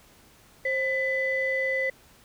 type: tone pair together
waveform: sine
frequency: 529.3 / 2000 Hz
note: C5 / B6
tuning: +20 / +21 cents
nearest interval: octave + major seventh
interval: 2301 cents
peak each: -27 / -25 dBFS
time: 0.65-1.9 s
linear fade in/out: 5 ms
effects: tanh soft clip ceiling -17 dBFS + pink hiss -56 dBFS RMS until 2.24 s